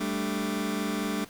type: chord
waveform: sawtooth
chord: G suspended second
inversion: none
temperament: just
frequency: 196 / 220.5 / 294 Hz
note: G3 / A3 / D4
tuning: 0 / +4 / +2 cents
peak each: -28 dBFS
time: 0-1.25 s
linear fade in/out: 10 ms
effects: pink hiss -51 dBFS RMS until 1.29 s